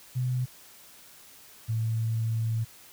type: tone pair in turn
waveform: sine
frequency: 126.4 / 112.61 Hz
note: B2 / A2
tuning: +41 / +41 cents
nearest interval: major second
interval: 200 cents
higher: first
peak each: -25 dBFS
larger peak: neither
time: 0.15-0.46 / 1.68-2.65 s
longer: second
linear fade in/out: 20 ms
effects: white hiss -52 dBFS RMS until 2.92 s